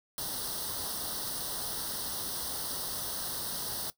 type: noise with comb filter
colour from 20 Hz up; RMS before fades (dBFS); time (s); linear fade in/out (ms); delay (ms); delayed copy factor
white; -36; 0.18-3.9; 0; 0.21; +0.9
effects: noise-tail reverb RT60 0.1 s tail -17 dB re dry